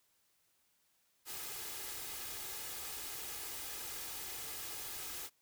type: noise with comb filter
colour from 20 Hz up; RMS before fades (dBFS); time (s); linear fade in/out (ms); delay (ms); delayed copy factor
white; -44; 1.25-5.3; 50; 2.4; +0.5
effects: white hiss -75 dBFS RMS until 5.41 s